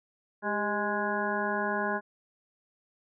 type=harmonic tone with a mistuned harmonic; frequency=207.7 Hz; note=G#3; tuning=in tune; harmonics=1 / 2 / 3 / 4 / 5 / 7 / 8; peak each=-35 / -35 / -35 / -35 / -35 / -35 / -35 dBFS; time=0.42-2.01 s; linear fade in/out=50 ms; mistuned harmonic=2; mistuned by=-62 cents; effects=none